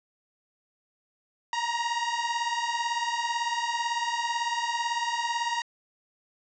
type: beating tone pair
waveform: sawtooth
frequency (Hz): 932.3 / 950.3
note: A#5 / A#5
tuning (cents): 0 / +33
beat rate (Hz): 18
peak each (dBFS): -26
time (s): 1.53-5.62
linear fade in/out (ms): 2
effects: resampled to 16000 Hz + 10-bit